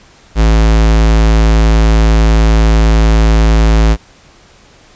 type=tone; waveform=square; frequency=54.6 Hz; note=A1; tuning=13 cents flat; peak=-6 dBFS; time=0.35-3.97 s; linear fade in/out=50 ms; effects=pink hiss -43 dBFS RMS until 4.95 s + resampled to 16000 Hz